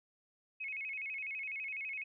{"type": "tone with vibrato", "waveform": "sine", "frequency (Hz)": 2354, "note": "D7", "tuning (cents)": 3, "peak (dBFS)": -38, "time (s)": [0.6, 2.04], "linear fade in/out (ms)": 10, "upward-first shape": "square", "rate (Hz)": 12, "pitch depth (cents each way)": 130, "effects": []}